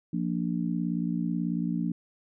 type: harmonic tone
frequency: 58.27 Hz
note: A#1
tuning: in tune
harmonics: 3 / 4 / 5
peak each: -29 / -31 / -33 dBFS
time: 0.13-1.92 s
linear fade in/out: 5 ms
effects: none